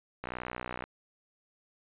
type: click train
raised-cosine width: 0.5 ms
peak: -21 dBFS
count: 38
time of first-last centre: 0.24-0.84 s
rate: 61.7 Hz
effects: resampled to 8000 Hz